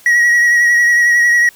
triangle tone with vibrato, 1910 Hz, A#6, 42 cents sharp, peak -6 dBFS, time 0.06-1.49 s, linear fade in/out 2 ms, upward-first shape sine, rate 11 Hz, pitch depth 26 cents each way, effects white hiss -44 dBFS RMS until 1.55 s

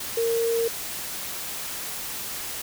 sine tone in noise, 460.7 Hz, A#4, 20 cents flat, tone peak -21 dBFS, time 0.17-0.68 s, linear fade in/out 5 ms, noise white, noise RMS -33 dBFS, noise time 0-2.62 s, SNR +9 dB, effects none

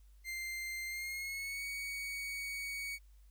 40% pulse tone with pitch glide, 2092 to 2242 Hz, C7 to C#7, -1 to +19 cents, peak -38 dBFS, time 0.24-2.99 s, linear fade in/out 50 ms, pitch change +120 cents, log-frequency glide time 0.87-1.65 s, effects added 50 Hz sine -57 dBFS peak until 3.3 s + white hiss -75 dBFS RMS until 3.3 s

